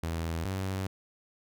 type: tone pair in turn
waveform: sawtooth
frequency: 82.41 / 95.35 Hz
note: E2 / G2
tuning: 0 / -47 cents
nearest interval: minor third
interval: 253 cents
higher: second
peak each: -27 dBFS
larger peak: neither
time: 0.03-0.45 / 0.45-0.87 s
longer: neither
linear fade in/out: 5 ms
effects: none